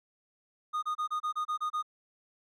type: tone bursts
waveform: triangle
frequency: 1232 Hz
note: D#6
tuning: 17 cents flat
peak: -27 dBFS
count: 9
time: 0.73-1.827 s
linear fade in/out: 20 ms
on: 97 ms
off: 28 ms
effects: none